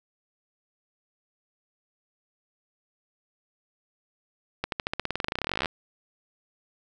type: accelerating click train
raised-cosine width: 0.3 ms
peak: -11 dBFS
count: 29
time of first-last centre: 4.64-5.658 s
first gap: 82 ms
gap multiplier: 0.93
effects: none

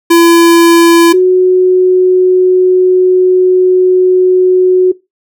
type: tone pair in turn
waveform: square / sine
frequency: 337.4 / 368 Hz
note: E4 / F#4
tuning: +40 / -9 cents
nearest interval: major second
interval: 151 cents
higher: second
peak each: -3 dBFS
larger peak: neither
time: 0.1-1.13 / 1.13-4.92 s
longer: second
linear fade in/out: 10 ms
effects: noise-tail reverb RT60 0.2 s tail -19 dB re dry

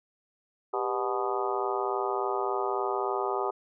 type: harmonic tone with a mistuned harmonic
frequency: 123.47 Hz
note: B2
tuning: in tune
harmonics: 3 / 4 / 5 / 6 / 7 / 8 / 9 / 10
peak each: -31 / -37 / -38 / -34 / -35 / -37 / -40 / -35 dBFS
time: 0.73-3.51 s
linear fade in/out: 10 ms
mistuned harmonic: 3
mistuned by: +110 cents
effects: none

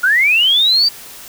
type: linear sweep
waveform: sine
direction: up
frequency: 1396.9 to 4712 Hz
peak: -9 dBFS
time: 0.03-0.89 s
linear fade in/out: 10 ms
effects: white hiss -35 dBFS RMS until 1.28 s

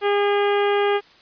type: harmonic tone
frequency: 406.8 Hz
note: G#4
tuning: 36 cents flat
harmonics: 1 / 2 / 3 / 4 / 5 / 6 / 7 / 8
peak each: -18 / -24 / -28 / -30 / -32 / -34 / -35 / -36 dBFS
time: 0.01-1.01 s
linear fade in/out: 50 ms
effects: white hiss -51 dBFS RMS until 1.21 s + resampled to 11025 Hz

